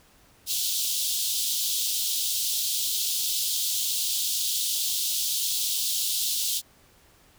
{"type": "high-pass noise", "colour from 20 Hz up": "pink", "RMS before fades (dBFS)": -27, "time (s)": [0.46, 6.62], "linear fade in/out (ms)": 50, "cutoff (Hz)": 3200, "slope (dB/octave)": 48, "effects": ["pink hiss -58 dBFS RMS until 7.38 s"]}